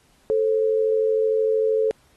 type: tone pair together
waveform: sine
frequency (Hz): 440 / 533.1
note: A4 / C5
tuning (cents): 0 / +32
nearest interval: minor third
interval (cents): 332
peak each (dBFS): -18 / -25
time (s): 0.3-1.91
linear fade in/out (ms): 0
effects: pink hiss -60 dBFS RMS until 2.16 s + AAC 32 kbps